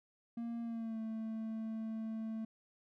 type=tone with pitch glide; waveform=triangle; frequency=233.1 to 221.8 Hz; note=A#3 to A3; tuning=0 to +14 cents; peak=-36 dBFS; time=0.37-2.45 s; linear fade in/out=5 ms; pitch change=-86 cents; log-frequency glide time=0.62-0.99 s; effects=none